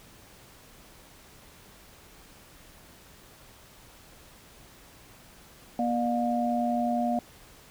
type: tone cluster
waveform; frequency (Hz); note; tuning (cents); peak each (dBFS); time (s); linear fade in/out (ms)
sine; 239.9 / 601 / 712; A#3 / D5 / F5; +50 / +40 / +33; -27 / -33 / -28; 5.79-7.19; 2
effects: pink hiss -53 dBFS RMS until 7.7 s

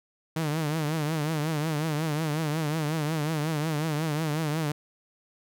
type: tone with vibrato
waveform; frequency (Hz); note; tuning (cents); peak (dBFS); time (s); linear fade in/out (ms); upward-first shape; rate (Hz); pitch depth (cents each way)
sawtooth; 154.5; D#3; -12; -22; 0.36-4.72; 5; triangle; 5.5; 120
effects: none

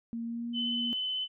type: tone with pitch glide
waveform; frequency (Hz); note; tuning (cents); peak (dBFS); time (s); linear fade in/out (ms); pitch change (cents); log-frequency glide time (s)
sine; 231.4 to 237.2; A#3 to A#3; -13 to +30; -33; 0.13-0.93; 0; +43; 0.24-0.53
type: tone with vibrato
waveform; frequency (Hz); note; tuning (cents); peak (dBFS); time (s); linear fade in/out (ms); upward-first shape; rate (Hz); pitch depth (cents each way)
sine; 3029; F#7; +40; -30; 0.53-1.28; 50; triangle; 16; 13
effects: none

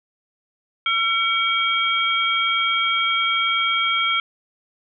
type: tone cluster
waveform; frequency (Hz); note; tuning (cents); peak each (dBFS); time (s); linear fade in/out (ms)
sine; 1354 / 2265 / 3236; E6 / C#7 / G#7; +46 / +37 / -46; -22; 0.86-4.2; 2
effects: none

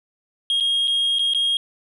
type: tone with dropouts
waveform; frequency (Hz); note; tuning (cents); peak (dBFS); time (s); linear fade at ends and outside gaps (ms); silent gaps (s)
sine; 3255; G#7; -36; -15; 0.5-1.57; 1; 0.601-0.607 / 0.874-0.879 / 1.186-1.193 / 1.336-1.347
effects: tanh soft clip ceiling -16 dBFS

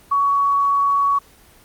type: tone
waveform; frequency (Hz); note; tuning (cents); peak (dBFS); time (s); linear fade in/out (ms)
sine; 1123; C#6; +22; -14; 0.11-1.19; 10
effects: pink hiss -49 dBFS RMS until 1.64 s + Opus 24 kbps

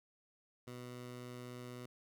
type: tone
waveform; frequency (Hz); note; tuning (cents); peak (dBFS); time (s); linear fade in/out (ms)
15% pulse; 123.47; B2; 0; -40; 0.67-1.86; 5
effects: none

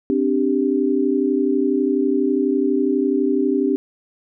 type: chord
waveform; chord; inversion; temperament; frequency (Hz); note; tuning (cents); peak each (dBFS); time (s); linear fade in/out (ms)
sine; C suspended second; none; equal; 261.6 / 293.7 / 392; C4 / D4 / G4; 0 / 0 / 0; -20; 0.1-3.76; 0
effects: none

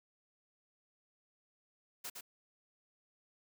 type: noise with echo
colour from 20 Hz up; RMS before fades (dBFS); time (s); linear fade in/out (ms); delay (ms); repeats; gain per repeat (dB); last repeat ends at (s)
white; -43; 2.04-2.1; 10; 110; 1; -4; 2.21
effects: high-pass 200 Hz 12 dB/octave

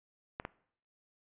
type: clicks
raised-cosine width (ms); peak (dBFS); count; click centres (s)
0.5; -22; 2; 0.399 / 0.451
effects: noise-tail reverb RT60 0.6 s tail -20 dB re dry + resampled to 8000 Hz

